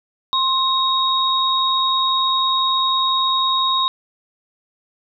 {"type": "tone pair together", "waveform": "sine", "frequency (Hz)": [1056, 3766], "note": ["C6", "A#7"], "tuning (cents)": [16, 17], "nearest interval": "octave + minor seventh", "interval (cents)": 2201, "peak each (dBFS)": -18, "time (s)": [0.33, 3.88], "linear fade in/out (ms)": 0, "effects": []}